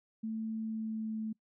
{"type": "tone with pitch glide", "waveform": "sine", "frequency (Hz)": [221.3, 218.9], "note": ["A3", "A3"], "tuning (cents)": [10, -9], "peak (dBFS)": -34, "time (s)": [0.23, 1.33], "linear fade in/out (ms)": 10, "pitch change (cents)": -19, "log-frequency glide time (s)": [0.58, 1.21], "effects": ["noise-tail reverb RT60 0.1 s tail -24 dB re dry"]}